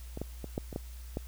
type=clicks; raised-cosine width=2 ms; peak=-25 / -21 / -25 / -18 / -27 / -20 / -20 dBFS; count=7; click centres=0.174 / 0.216 / 0.443 / 0.579 / 0.728 / 0.761 / 1.171 s; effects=added 60 Hz sine -42 dBFS peak until 1.27 s + white hiss -56 dBFS RMS until 1.27 s